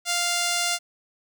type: tone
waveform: 5% pulse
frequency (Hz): 698.5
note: F5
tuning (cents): 0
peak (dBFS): -11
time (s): 0.05-0.79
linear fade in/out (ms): 50
effects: none